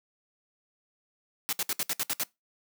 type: noise bursts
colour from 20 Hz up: white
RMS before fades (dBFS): -29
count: 8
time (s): 1.49-2.234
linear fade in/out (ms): 0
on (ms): 37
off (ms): 64
effects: noise-tail reverb RT60 0.2 s tail -23 dB re dry + high-pass 150 Hz 12 dB/octave